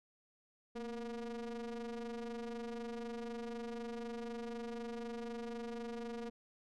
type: ring-modulated tone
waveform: square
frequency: 120 Hz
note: B2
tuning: 49 cents flat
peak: -39 dBFS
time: 0.75-6.3 s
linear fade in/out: 10 ms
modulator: 348 Hz
effects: low-pass 6000 Hz 12 dB/octave